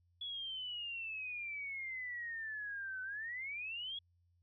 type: exponential two-way sweep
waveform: sine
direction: down then up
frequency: 3402 to 1505 to 3367 Hz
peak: -40 dBFS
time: 0.21-3.99 s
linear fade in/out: 5 ms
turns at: 3.02 s
effects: added 87 Hz sine -70 dBFS peak until 4.42 s